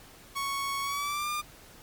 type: tone with pitch glide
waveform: sawtooth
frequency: 1108.7 to 1202.1 Hz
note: C#6 to D6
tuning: 0 to +40 cents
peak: -26 dBFS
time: 0.35-1.42 s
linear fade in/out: 20 ms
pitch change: +140 cents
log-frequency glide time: 0.82-1.3 s
effects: pink hiss -52 dBFS RMS until 1.82 s + MP3 96 kbps